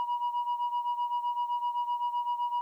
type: beating tone pair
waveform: sine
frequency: 963 / 970.8 Hz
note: B5 / B5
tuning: -44 / -30 cents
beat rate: 7.8 Hz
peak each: -28 / -32 dBFS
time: 0-2.61 s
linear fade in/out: 0 ms
effects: tanh soft clip ceiling -25 dBFS + 11-bit